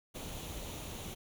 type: noise with comb filter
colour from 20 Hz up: pink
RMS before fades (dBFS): -43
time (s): 0.14-1.15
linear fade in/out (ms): 20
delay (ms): 0.3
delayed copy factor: +0.5
effects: none